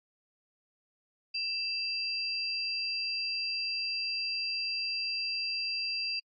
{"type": "tone pair together", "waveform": "sine", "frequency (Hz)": [2664, 4747], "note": ["E7", "D8"], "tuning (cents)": [18, 18], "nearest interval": "minor seventh", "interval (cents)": 1000, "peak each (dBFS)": [-36, -32], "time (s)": [1.34, 6.2], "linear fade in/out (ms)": 10, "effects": ["AAC 32 kbps"]}